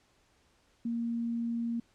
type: tone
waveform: sine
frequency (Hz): 233.2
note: A#3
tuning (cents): +1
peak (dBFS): -30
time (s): 0.85-1.8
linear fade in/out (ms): 5
effects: pink hiss -68 dBFS RMS until 1.94 s + low-pass 8000 Hz 12 dB/octave